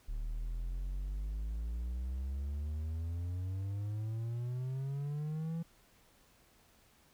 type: exponential sweep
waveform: triangle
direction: up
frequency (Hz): 36.71 to 168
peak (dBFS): -33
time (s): 0.08-5.63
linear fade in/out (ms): 10
effects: pink hiss -66 dBFS RMS until 7.13 s